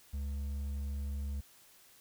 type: tone with hard clipping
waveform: triangle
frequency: 70.2 Hz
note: C#2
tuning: 22 cents sharp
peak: -36 dBFS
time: 0.13-1.41 s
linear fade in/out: 10 ms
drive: 8 dB
effects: white hiss -61 dBFS RMS until 2 s